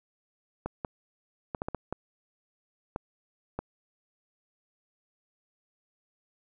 clicks, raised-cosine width 1 ms, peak -18 dBFS, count 9, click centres 0.66 / 0.848 / 1.548 / 1.619 / 1.685 / 1.747 / 1.926 / 2.961 / 3.59 s, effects none

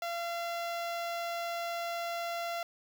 sawtooth tone with notch filter, 684 Hz, F5, 36 cents flat, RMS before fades -36 dBFS, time 0.02-2.63 s, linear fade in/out 2 ms, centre 9100 Hz, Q 1.2, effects none

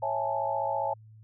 sine chord, A major seventh, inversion first, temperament just, 550 / 660 / 825 / 880 Hz, C#5 / E5 / G#5 / A5, -14 / +2 / -12 / 0 cents, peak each -33 / -34 / -32 / -31 dBFS, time 0.02-0.94 s, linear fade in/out 10 ms, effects added 109 Hz sine -49 dBFS peak until 1.23 s

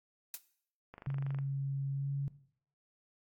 blue noise with exponential decay, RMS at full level -35 dBFS, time 0.34-0.42 s, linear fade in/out 1 ms, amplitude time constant 16 ms
click train, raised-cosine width 0.5 ms, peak -33 dBFS, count 12, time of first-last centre 0.94-1.387 s, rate 24.6 Hz
sine tone with pitch glide, 137.6 to 139.6 Hz, C#3 to C#3, -12 to +13 cents, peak -32 dBFS, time 1.07-2.28 s, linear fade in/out 0 ms, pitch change +25 cents, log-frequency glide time 1.92-2.11 s
effects noise-tail reverb RT60 0.6 s tail -17 dB re dry + AAC 64 kbps

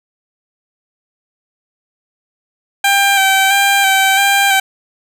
15% pulse tone with vibrato, 784 Hz, G5, in tune, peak -3 dBFS, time 2.84-4.6 s, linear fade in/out 5 ms, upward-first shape square, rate 1.5 Hz, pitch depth 24 cents each way, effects none

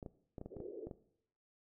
clicks, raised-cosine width 2 ms, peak -32 dBFS, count 9, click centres 0.028 / 0.062 / 0.382 / 0.414 / 0.46 / 0.567 / 0.603 / 0.87 / 0.912 s
white band-pass noise, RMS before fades -48 dBFS, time 0.5-0.9 s, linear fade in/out 20 ms, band 340 to 460 Hz, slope 48 dB/octave
effects noise-tail reverb RT60 0.7 s tail -17 dB re dry

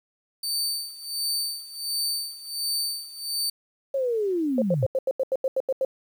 sawtooth tone with tremolo, 4574 Hz, D8, 47 cents flat, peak -21 dBFS, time 0.43-3.5 s, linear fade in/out 5 ms, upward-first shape sine, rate 1.4 Hz, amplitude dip 85%
sine linear sweep, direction down, 557 to 103.83 Hz, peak -22 dBFS, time 3.94-4.86 s, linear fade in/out 5 ms
sine tone bursts, 529 Hz, C5, 19 cents sharp, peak -20 dBFS, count 11, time 4.58-5.849 s, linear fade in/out 2 ms, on 39 ms, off 84 ms
effects 9-bit

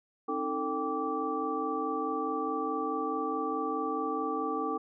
sine tone cluster, 267.7 / 312.4 / 445.7 / 785 / 1162 Hz, C4 / D#4 / A4 / G5 / D6, +40 / +7 / +22 / +2 / -19 cents, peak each -38 / -36 / -35 / -37 / -34 dBFS, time 0.28-4.78 s, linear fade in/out 10 ms, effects none

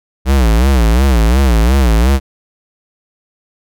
square tone with vibrato, 61.2 Hz, B1, 15 cents flat, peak -8 dBFS, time 0.25-2.2 s, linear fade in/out 50 ms, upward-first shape sine, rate 2.8 Hz, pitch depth 210 cents each way, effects none

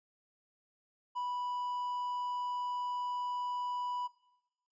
triangle tone, 985 Hz, B5, 5 cents flat, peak -32 dBFS, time 1.15-4.08 s, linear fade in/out 20 ms, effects noise-tail reverb RT60 0.9 s tail -19 dB re dry + resampled to 16000 Hz

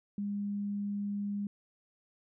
sine tone, 203.1 Hz, G#3, 38 cents flat, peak -32 dBFS, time 0.18-1.47 s, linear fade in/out 2 ms, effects none

